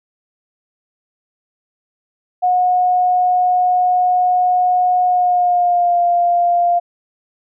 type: tone with pitch glide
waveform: sine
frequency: 726 to 698.4 Hz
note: F#5 to F5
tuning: -33 to 0 cents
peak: -11 dBFS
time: 2.42-6.8 s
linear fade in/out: 20 ms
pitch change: -67 cents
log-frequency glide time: 5.05-5.99 s
effects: none